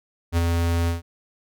square tone with ADSR envelope, 84.7 Hz, E2, 48 cents sharp, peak -17 dBFS, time 0.32-1.02 s, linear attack 51 ms, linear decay 25 ms, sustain -3 dB, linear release 140 ms, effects none

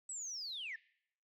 sine linear sweep, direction down, 8000 to 1704 Hz, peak -40 dBFS, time 0.09-0.76 s, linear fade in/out 5 ms, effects noise-tail reverb RT60 0.7 s tail -22 dB re dry + tanh soft clip ceiling -36 dBFS

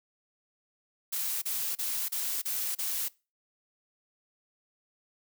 blue noise bursts, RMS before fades -32 dBFS, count 6, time 1.12-3.085 s, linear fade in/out 10 ms, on 300 ms, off 33 ms, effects noise-tail reverb RT60 0.3 s tail -23 dB re dry

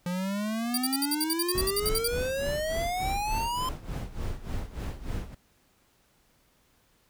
square exponential sweep, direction up, 174.61 to 1042 Hz, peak -29 dBFS, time 0.06-3.69 s, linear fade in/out 2 ms
15% pulse tone bursts, 4699 Hz, D8, in tune, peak -19 dBFS, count 15, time 0.74-2.077 s, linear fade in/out 2 ms, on 35 ms, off 58 ms
brown noise with tremolo, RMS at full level -31 dBFS, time 1.54-5.35 s, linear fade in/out 10 ms, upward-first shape sine, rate 3.4 Hz, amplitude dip 80%
effects pink hiss -66 dBFS RMS until 7.09 s

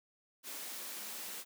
white high-pass noise, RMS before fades -44 dBFS, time 0.43-1.45 s, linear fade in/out 50 ms, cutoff 180 Hz, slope 96 dB/octave, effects none

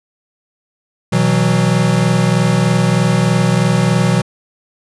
square chord, B suspended fourth, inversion none, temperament equal with one note detuned, 123.47 / 161.8 / 185 Hz, B2 / E3 / F#3, 0 / -32 / 0 cents, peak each -16 dBFS, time 1.12-4.22 s, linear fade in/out 10 ms, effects resampled to 24000 Hz

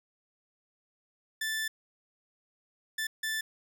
sawtooth tone bursts at uneven times, 1760 Hz, A6, in tune, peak -27 dBFS, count 3, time 1.41-1.68 / 2.98-3.07 / 3.23-3.41 s, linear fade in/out 5 ms, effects none

